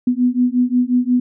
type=beating tone pair; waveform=sine; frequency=245.1 / 250.7 Hz; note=B3 / B3; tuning=-13 / +26 cents; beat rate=5.6 Hz; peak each=-16 dBFS; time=0.07-1.2 s; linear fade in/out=5 ms; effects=none